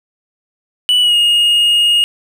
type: tone with pitch glide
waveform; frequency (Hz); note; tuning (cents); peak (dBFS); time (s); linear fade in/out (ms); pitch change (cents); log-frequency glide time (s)
triangle; 2960 to 2859; F#7 to F7; 0 to +40; -7; 0.89-2.04; 0; -60; 1.01-1.15
effects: none